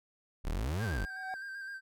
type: exponential two-way sweep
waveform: 35% pulse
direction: up then down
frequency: 30.8 to 118.8 to 38.89 Hz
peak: -30 dBFS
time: 0.44-1.06 s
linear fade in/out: 20 ms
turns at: 0.84 s
type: tone with vibrato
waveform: triangle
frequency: 1582 Hz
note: G6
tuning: 15 cents sharp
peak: -38 dBFS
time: 0.78-1.81 s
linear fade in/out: 50 ms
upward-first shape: square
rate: 7.8 Hz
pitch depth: 30 cents each way
type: tone with exponential growth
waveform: triangle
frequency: 754 Hz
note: F#5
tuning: 32 cents sharp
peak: -33 dBFS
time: 0.83-1.34 s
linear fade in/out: 0 ms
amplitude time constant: 110 ms
effects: none